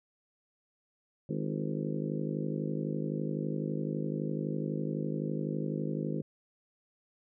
harmonic tone with a mistuned harmonic, 51.91 Hz, G#1, in tune, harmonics 3 / 4 / 5 / 6 / 7 / 8 / 9 / 10, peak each -35 / -37 / -39 / -41 / -42 / -43 / -44 / -45 dBFS, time 1.29-6.22 s, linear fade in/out 5 ms, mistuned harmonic 7, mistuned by -53 cents, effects none

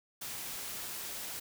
white noise, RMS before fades -41 dBFS, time 0.21-1.4 s, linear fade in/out 10 ms, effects none

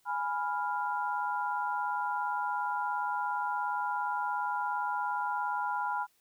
sine chord, F diminished, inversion first, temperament equal, 830.6 / 987.8 / 1396.9 Hz, Ab5 / Cb6 / F6, 0 / 0 / 0 cents, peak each -34 / -33 / -36 dBFS, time 0.05-6.07 s, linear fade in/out 50 ms, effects white hiss -70 dBFS RMS until 6.2 s

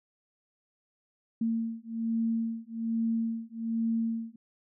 sine beating tone pair, 226.8 / 228 Hz, A#3 / A#3, -47 / -38 cents, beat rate 1.2 Hz, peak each -31 dBFS, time 1.41-4.36 s, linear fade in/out 5 ms, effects none

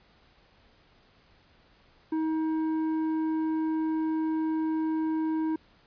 triangle tone with tanh clipping, 316.9 Hz, D#4, 32 cents sharp, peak -27 dBFS, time 2.12-5.56 s, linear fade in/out 5 ms, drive 12 dB, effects pink hiss -61 dBFS RMS until 5.86 s + resampled to 11025 Hz

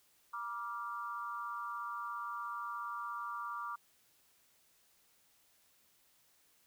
sine tone with amplitude modulation, 1174.7 Hz, D6, in tune, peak -34 dBFS, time 0.33-3.76 s, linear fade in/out 10 ms, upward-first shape sine, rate 217 Hz, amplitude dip 100%, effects white hiss -70 dBFS RMS until 6.66 s

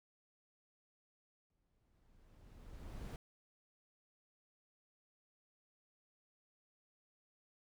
brown noise with exponential growth, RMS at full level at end -43 dBFS, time 1.5-3.16 s, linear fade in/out 1 ms, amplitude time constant 360 ms, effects none

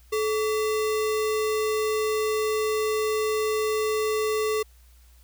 sine tone with sample-and-hold, 431.6 Hz, A4, 33 cents flat, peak -22 dBFS, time 0.12-4.63 s, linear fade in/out 10 ms, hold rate 1575 Hz, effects added 60 Hz sine -51 dBFS peak until 5.23 s + white hiss -61 dBFS RMS until 5.23 s

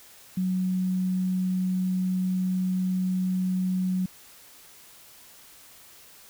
sine tone, 185 Hz, F#3, in tune, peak -23 dBFS, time 0.37-4.06 s, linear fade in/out 5 ms, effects white hiss -51 dBFS RMS until 6.29 s

